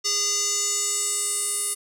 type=tone with band-pass filter sweep; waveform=square; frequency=408.3 Hz; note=G#4; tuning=29 cents flat; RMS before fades=-25 dBFS; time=0.04-1.75 s; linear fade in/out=20 ms; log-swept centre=5700 to 9700 Hz; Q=4.9; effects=none